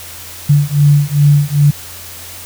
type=beating tone pair; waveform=sine; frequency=143.9 / 146.4 Hz; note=D3 / D3; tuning=-35 / -5 cents; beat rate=2.5 Hz; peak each=-10 / -10 dBFS; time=0.49-1.71 s; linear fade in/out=10 ms; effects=added 87 Hz sine -38 dBFS peak until 2.45 s + white hiss -31 dBFS RMS until 2.45 s